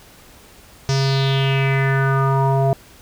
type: tone with low-pass filter sweep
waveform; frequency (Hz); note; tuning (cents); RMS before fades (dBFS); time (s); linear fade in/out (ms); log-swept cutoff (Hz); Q
square; 135.7; C#3; -36; -17; 0.89-2.73; 0; 5700 to 690; 4.6
effects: pink hiss -46 dBFS RMS until 3.01 s